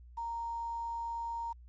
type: tone with quantisation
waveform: sine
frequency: 929 Hz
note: A#5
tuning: 6 cents flat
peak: -35 dBFS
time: 0.17-1.53 s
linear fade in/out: 10 ms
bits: 10
effects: added 60 Hz sine -51 dBFS peak until 1.68 s + resampled to 16000 Hz